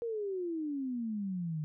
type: exponential sweep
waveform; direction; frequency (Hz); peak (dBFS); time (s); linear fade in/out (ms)
sine; down; 476.7 to 149.1; -33; 0.02-1.64; 0
effects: none